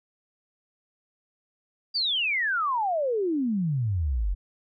sine exponential sweep, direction down, 4820 to 42.85 Hz, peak -23 dBFS, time 1.94-4.35 s, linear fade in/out 20 ms, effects none

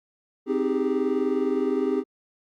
triangle chord, Ab major seventh, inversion first, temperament equal with one note detuned, 261.6 / 311.1 / 392 / 411.7 Hz, C4 / Eb4 / G4 / Ab4, 0 / 0 / 0 / -15 cents, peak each -25 / -27 / -24 / -26 dBFS, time 0.46-2.04 s, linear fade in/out 50 ms, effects Opus 48 kbps

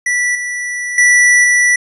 square tone with level steps, 1961 Hz, B6, 13 cents flat, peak -13 / -19 / -7 / -9 dBFS, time 0.06-1.76 s, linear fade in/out 5 ms, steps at 0.35 / 0.98 / 1.44 s, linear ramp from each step 2 ms, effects resampled to 24000 Hz

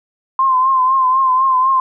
sine tone with vibrato, 1044 Hz, C6, 4 cents flat, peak -10 dBFS, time 0.39-1.8 s, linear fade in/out 2 ms, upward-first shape triangle, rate 4 Hz, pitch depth 58 cents each way, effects none

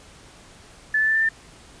sine tone with pitch steps, 1739 / 1752.1 / 1765.3 / 1778.6 / 1792 Hz, A6 / A6 / A6 / A6 / A6, -21 / -8 / +5 / +18 / +31 cents, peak -17 dBFS, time 0.94-1.29 s, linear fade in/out 5 ms, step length 70 ms, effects pink hiss -48 dBFS RMS until 1.8 s + resampled to 22050 Hz

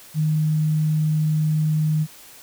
sine tone, 154.6 Hz, D#3, 11 cents flat, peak -17 dBFS, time 0.14-2.07 s, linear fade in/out 50 ms, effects white hiss -45 dBFS RMS until 2.42 s

